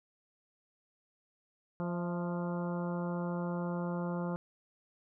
harmonic tone with a mistuned harmonic, 174.61 Hz, F3, in tune, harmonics 1 / 2 / 3 / 4 / 5 / 6 / 7 / 8, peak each -34 / -42 / -41 / -48 / -46 / -48 / -50 / -51 dBFS, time 1.8-4.36 s, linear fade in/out 0 ms, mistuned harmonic 4, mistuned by -45 cents, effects none

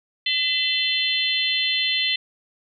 sine tone cluster, 2022 / 2660 / 3069 / 3496 / 4142 Hz, B6 / E7 / G7 / A7 / C8, +40 / +15 / -37 / -12 / -18 cents, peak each -27 / -27 / -25 / -25 / -27 dBFS, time 0.26-2.16 s, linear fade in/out 5 ms, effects none

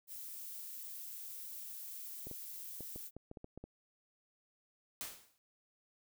violet noise, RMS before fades -47 dBFS, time 0.07-3.11 s, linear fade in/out 50 ms
clicks, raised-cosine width 2 ms, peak -34 dBFS, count 10, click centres 2.27 / 2.313 / 2.807 / 2.96 / 3.166 / 3.314 / 3.372 / 3.444 / 3.576 / 3.64 s
white noise with exponential decay, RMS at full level -40 dBFS, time 5.01-5.38 s, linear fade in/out 0 ms, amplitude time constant 79 ms
effects none

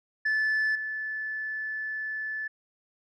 sine tone with level steps, 1741 Hz, A6, 19 cents flat, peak -21 / -30 dBFS, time 0.25-2.48 s, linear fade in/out 10 ms, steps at 0.75 s, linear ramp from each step 5 ms, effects tanh soft clip ceiling -22 dBFS

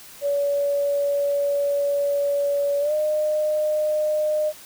sine tone with pitch glide, 569 to 609.8 Hz, C#5 to D#5, +45 to -35 cents, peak -19 dBFS, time 0.21-4.53 s, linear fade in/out 50 ms, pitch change +120 cents, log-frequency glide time 2.8-2.93 s, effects white hiss -44 dBFS RMS until 4.65 s

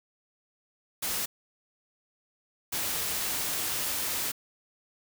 white noise bursts at uneven times, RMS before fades -31 dBFS, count 2, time 1.02-1.26 / 2.72-4.32 s, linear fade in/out 10 ms, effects none

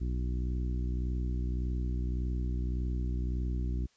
harmonic tone, 61.74 Hz, B1, in tune, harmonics 1 / 2 / 3 / 4 / 5 / 6, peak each -30 / -39 / -42 / -45 / -45 / -50 dBFS, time 0-3.87 s, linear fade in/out 20 ms, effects white hiss -68 dBFS RMS until 3.96 s + resampled to 16000 Hz

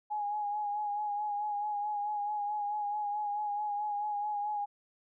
sine tone with vibrato, 830.6 Hz, G#5, in tune, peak -31 dBFS, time 0.1-4.66 s, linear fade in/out 20 ms, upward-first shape sine, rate 4.6 Hz, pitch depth 32 cents each way, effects none

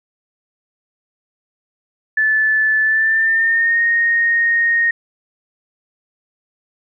sine tone with pitch glide, 1744 to 1858.4 Hz, A6 to A#6, -16 to -6 cents, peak -12 dBFS, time 2.17-4.91 s, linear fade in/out 5 ms, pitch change +110 cents, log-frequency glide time 2.82-3.81 s, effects none

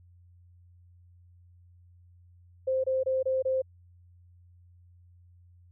sine tone bursts, 523.3 Hz, C5, in tune, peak -24 dBFS, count 5, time 2.67-3.62 s, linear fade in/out 10 ms, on 170 ms, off 25 ms, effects added 88 Hz sine -54 dBFS peak until 5.71 s

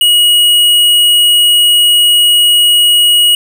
sine tone with hard clipping, 2900 Hz, F#7, 35 cents flat, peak -6 dBFS, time 0.01-3.35 s, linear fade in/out 2 ms, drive 13 dB, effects none

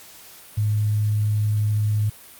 sine tone with quantisation, 105.7 Hz, G#2, 31 cents sharp, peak -18 dBFS, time 0.57-2.1 s, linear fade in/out 10 ms, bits 8, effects white hiss -45 dBFS RMS until 2.39 s + Opus 48 kbps

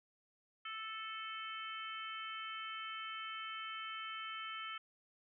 harmonic tone with a mistuned harmonic, 440 Hz, A4, in tune, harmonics 3 / 4 / 5 / 6 / 7, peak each -45 / -53 / -50 / -53 / -48 dBFS, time 0.65-4.78 s, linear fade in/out 5 ms, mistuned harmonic 6, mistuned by -17 cents, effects none

